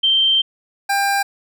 sine / 25% pulse tone pair in turn, 3136 / 796.8 Hz, G7 / G5, 0 / +28 cents, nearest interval 2 octaves, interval 2372 cents, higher first, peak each -12 dBFS, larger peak neither, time 0.03-0.42 / 0.89-1.23 s, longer first, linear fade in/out 10 ms, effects none

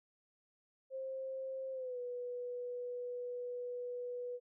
sine tone with pitch glide, 529 to 490.7 Hz, C5 to B4, +19 to -11 cents, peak -39 dBFS, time 0.9-4.4 s, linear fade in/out 50 ms, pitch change -130 cents, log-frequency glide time 1.72-1.99 s, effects none

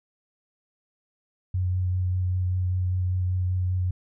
sine tone with vibrato, 91.4 Hz, F#2, 21 cents flat, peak -22 dBFS, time 1.54-3.91 s, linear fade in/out 5 ms, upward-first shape sine, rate 5.1 Hz, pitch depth 14 cents each way, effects none

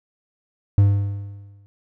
triangle tone with exponential decay, 100.3 Hz, G2, 40 cents sharp, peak -7 dBFS, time 0.78-1.66 s, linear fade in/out 0 ms, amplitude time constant 190 ms, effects none

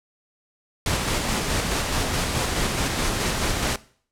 pink noise with tremolo, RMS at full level -23 dBFS, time 0.86-3.76 s, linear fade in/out 2 ms, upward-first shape square, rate 4.7 Hz, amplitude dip 25%, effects noise-tail reverb RT60 0.5 s tail -19 dB re dry + low-pass 10000 Hz 12 dB/octave

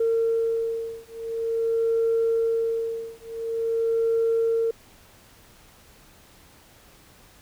sine beating tone pair, 456 / 456.47 Hz, A#4 / A#4, -38 / -36 cents, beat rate 0.47 Hz, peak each -24 dBFS, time 0-4.71 s, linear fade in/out 5 ms, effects tanh soft clip ceiling -15 dBFS + pink hiss -53 dBFS RMS until 7.41 s

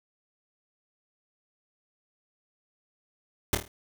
pink noise with echo, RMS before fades -23 dBFS, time 3.53-3.55 s, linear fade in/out 2 ms, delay 26 ms, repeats 5, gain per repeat -6 dB, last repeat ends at 3.68 s, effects none

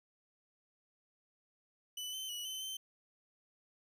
sawtooth tone with pitch steps, 2989 / 3072 / 2936 / 3055 / 3092 Hz, F#7 / G7 / F#7 / G7 / G7, +17 / -36 / -14 / -45 / -24 cents, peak -37 dBFS, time 1.97-2.77 s, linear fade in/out 5 ms, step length 160 ms, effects none

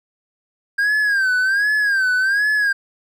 triangle tone with vibrato, 1600 Hz, G6, 35 cents sharp, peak -13 dBFS, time 0.78-2.73 s, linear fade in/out 10 ms, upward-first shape sine, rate 1.3 Hz, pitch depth 120 cents each way, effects none

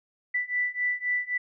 sine beating tone pair, 1975.5 / 1979.3 Hz, B6 / B6, 0 / +3 cents, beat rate 3.8 Hz, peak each -29 / -28 dBFS, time 0.34-1.38 s, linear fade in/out 10 ms, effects none

